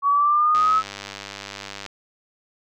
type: exponential sweep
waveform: sine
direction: up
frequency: 1122 to 1300 Hz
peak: -15 dBFS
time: 0.02-0.83 s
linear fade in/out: 50 ms
type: click train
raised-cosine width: 0.2 ms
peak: -16 dBFS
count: 132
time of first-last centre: 0.55-1.863 s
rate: 99.8 Hz
effects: none